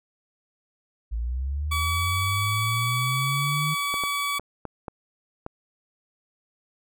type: linear sweep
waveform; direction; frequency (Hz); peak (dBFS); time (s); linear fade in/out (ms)
sine; up; 54.1 to 153.4; -25; 1.11-3.75; 20
type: tone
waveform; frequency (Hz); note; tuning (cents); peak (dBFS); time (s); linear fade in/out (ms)
20% pulse; 1141; C#6; +50; -20; 1.71-4.39; 10
type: clicks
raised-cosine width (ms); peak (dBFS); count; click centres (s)
1; -19; 6; 3.941 / 4.037 / 4.396 / 4.653 / 4.882 / 5.464
effects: none